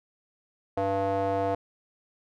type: tone with band-pass filter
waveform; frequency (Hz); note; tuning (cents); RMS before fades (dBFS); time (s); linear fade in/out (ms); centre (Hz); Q
square; 98; G2; 0; -27; 0.77-1.55; 5; 630; 3.2
effects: none